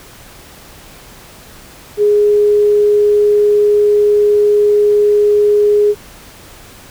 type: tone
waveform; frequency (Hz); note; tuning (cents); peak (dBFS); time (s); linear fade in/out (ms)
sine; 415.3; G#4; 0; -7; 1.97-5.95; 50
effects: pink hiss -38 dBFS RMS until 6.9 s